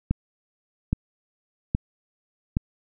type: click train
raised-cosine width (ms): 5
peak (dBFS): -9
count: 4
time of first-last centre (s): 0.11-2.569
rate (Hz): 1.22
effects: none